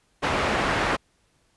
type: low-pass noise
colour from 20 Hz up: white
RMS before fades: -24 dBFS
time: 0.22-0.97 s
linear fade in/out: 20 ms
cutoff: 1600 Hz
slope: 12 dB/octave
effects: pink hiss -66 dBFS RMS until 1.56 s + resampled to 24000 Hz